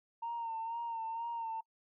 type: tone with vibrato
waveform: sine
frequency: 917 Hz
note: A#5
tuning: 29 cents flat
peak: -35 dBFS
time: 0.22-1.61 s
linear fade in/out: 10 ms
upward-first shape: sine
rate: 2.1 Hz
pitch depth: 41 cents each way
effects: noise-tail reverb RT60 0.1 s tail -25 dB re dry + tanh soft clip ceiling -32 dBFS